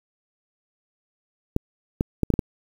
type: clicks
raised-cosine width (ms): 3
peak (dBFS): -7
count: 6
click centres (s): 1.564 / 2.009 / 2.233 / 2.303 / 2.339 / 2.392
effects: 7-bit